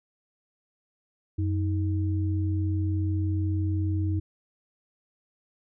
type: tone pair together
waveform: sine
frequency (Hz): 93 / 315.5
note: F#2 / D#4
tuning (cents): +9 / +24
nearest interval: octave + major sixth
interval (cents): 2115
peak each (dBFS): -24 / -32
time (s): 1.38-4.2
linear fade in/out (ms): 10
effects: none